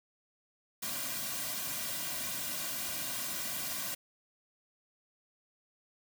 white noise with comb filter, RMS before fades -37 dBFS, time 0.82-3.95 s, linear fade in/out 10 ms, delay 2.3 ms, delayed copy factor -0.95, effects none

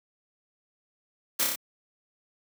white noise with echo, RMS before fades -25 dBFS, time 1.39-1.44 s, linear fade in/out 10 ms, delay 30 ms, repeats 4, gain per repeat -2 dB, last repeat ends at 1.56 s, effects high-pass 200 Hz 12 dB/octave

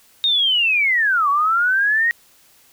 sine linear two-way sweep, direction down then up, 3739 to 1108.7 to 1898 Hz, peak -14 dBFS, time 0.24-2.11 s, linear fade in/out 0 ms, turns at 1.29 s, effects white hiss -53 dBFS RMS until 2.72 s

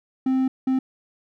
triangle tone bursts at uneven times, 261.6 Hz, C4, in tune, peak -16 dBFS, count 2, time 0.26-0.48 / 0.67-0.79 s, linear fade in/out 5 ms, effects none

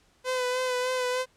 sawtooth tone with vibrato, 505 Hz, B4, 39 cents sharp, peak -22 dBFS, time 0.24-1.26 s, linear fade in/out 50 ms, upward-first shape sine, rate 3.3 Hz, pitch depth 28 cents each way, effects pink hiss -64 dBFS RMS until 1.36 s + low-pass 9000 Hz 12 dB/octave

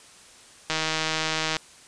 click train, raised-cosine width 0.2 ms, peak -8 dBFS, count 138, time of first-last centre 0.7-1.567 s, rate 158 Hz, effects white hiss -50 dBFS RMS until 1.87 s + resampled to 22050 Hz

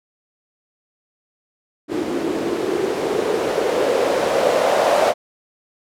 violet noise with low-pass filter sweep, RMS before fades -19 dBFS, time 1.88-5.14 s, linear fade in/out 50 ms, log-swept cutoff 320 to 620 Hz, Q 4, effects none

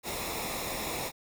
pink noise with comb filter, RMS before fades -35 dBFS, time 0.03-1.12 s, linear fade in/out 50 ms, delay 0.65 ms, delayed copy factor -0.65, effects none

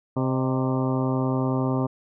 harmonic tone with a mistuned harmonic, 130.81 Hz, C3, in tune, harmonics 1 / 2 / 3 / 4 / 5 / 6 / 7 / 8 / 9, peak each -25 / -25 / -31 / -33 / -34 / -38 / -36 / -37 / -38 dBFS, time 0.16-1.87 s, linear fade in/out 10 ms, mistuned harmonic 5, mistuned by -67 cents, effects none

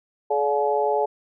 harmonic tone with a mistuned harmonic, 142 Hz, C#3, 42 cents sharp, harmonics 3 / 4 / 5 / 6, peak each -23 / -25 / -27 / -24 dBFS, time 0.3-1.06 s, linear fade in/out 10 ms, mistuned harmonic 4, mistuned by +33 cents, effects none

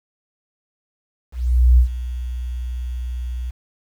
sine tone with ADSR envelope, 61.4 Hz, B1, 9 cents flat, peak -6 dBFS, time 1.32-3.51 s, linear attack 460 ms, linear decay 96 ms, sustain -17 dB, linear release 13 ms, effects tanh soft clip ceiling -4 dBFS + 8-bit

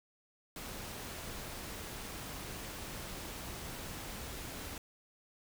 pink noise, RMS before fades -44 dBFS, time 0.56-4.78 s, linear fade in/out 2 ms, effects none

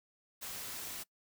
white noise, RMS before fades -43 dBFS, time 0.41-1.04 s, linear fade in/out 20 ms, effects noise-tail reverb RT60 0.1 s tail -22 dB re dry

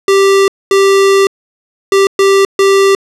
square tone bursts at uneven times, 392 Hz, G4, in tune, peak -6 dBFS, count 5, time 0.08-0.48 / 0.71-1.27 / 1.92-2.07 / 2.19-2.45 / 2.59-2.95 s, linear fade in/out 2 ms, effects low-pass 9000 Hz 12 dB/octave

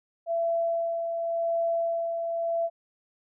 sine tone with tremolo, 671 Hz, E5, 31 cents sharp, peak -23 dBFS, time 0.26-2.7 s, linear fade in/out 50 ms, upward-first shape sine, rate 0.9 Hz, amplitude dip 40%, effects none

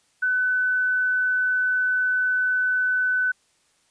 sine tone, 1504 Hz, F#6, 28 cents sharp, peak -19 dBFS, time 0.22-3.32 s, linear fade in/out 10 ms, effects white hiss -64 dBFS RMS until 3.9 s + resampled to 22050 Hz

